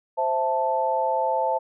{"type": "chord", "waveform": "sine", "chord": "A minor", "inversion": "first", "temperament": "equal", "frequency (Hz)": [523.3, 659.3, 880], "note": ["C5", "E5", "A5"], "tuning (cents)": [0, 0, 0], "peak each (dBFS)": [-26, -27, -23], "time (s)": [0.17, 1.59], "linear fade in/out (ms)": 20, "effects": []}